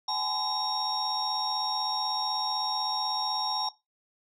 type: tone cluster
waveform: sine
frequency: 777 / 853 / 1016 / 3767 / 5540 Hz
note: G5 / G#5 / B5 / A#7 / F8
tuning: -16 / +46 / +49 / +17 / -15 cents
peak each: -35 / -32 / -36 / -35 / -31 dBFS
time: 0.08-3.69 s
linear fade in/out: 5 ms
effects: noise-tail reverb RT60 0.2 s tail -17 dB re dry + tanh soft clip ceiling -20 dBFS